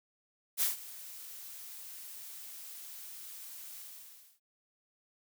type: noise with ADSR envelope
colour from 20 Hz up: blue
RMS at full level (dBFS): -28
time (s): 0.57-4.4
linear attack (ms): 49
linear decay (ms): 140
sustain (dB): -19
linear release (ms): 630
effects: none